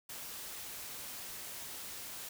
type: noise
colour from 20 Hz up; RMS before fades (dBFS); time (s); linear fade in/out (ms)
white; -45; 0.09-2.29; 5
effects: none